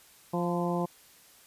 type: harmonic tone with a mistuned harmonic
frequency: 174.61 Hz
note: F3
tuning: in tune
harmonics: 1 / 2 / 3 / 4 / 5 / 6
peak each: -30 / -33 / -35 / -36 / -37 / -38 dBFS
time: 0.33-0.86 s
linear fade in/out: 10 ms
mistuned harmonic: 6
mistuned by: -36 cents
effects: white hiss -57 dBFS RMS until 1.46 s + resampled to 32000 Hz